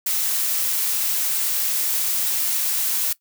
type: noise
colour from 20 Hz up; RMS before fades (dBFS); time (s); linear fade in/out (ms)
blue; -22; 0.06-3.13; 5
effects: noise-tail reverb RT60 0.1 s tail -19 dB re dry